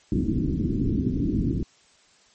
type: low-pass noise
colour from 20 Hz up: white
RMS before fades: -24 dBFS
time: 0.12-1.63 s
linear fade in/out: 2 ms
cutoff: 330 Hz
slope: 48 dB/octave
effects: white hiss -58 dBFS RMS until 2.34 s + MP3 32 kbps